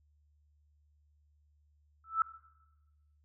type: tone with exponential growth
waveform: sine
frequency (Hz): 1318.5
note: E6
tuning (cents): 0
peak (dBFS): -21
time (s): 2.04-2.22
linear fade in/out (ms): 2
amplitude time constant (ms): 38
effects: noise-tail reverb RT60 1.0 s tail -18 dB re dry + added 74 Hz sine -66 dBFS peak until 3.24 s